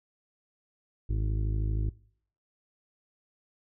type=harmonic tone with a mistuned harmonic; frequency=52.8 Hz; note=G#1; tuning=29 cents sharp; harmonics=1 / 2 / 3 / 4 / 5 / 6 / 7 / 8; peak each=-27 / -31 / -43 / -49 / -51 / -44 / -48 / -55 dBFS; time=1.09-1.9 s; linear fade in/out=10 ms; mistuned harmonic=5; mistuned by=-58 cents; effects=noise-tail reverb RT60 0.6 s tail -22 dB re dry